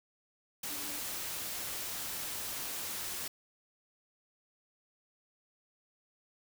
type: tone in noise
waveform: sine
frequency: 293.7 Hz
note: D4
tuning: in tune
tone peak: -50 dBFS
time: 0.7-0.99 s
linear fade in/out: 5 ms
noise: white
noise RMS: -39 dBFS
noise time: 0.63-3.28 s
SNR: -14 dB
effects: none